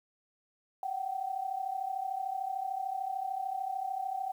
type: tone pair together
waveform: sine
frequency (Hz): 740 / 773.4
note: F#5 / G5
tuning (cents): 0 / -24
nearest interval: minor second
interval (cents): 76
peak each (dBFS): -37 / -34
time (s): 0.83-4.32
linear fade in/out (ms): 2
effects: 10-bit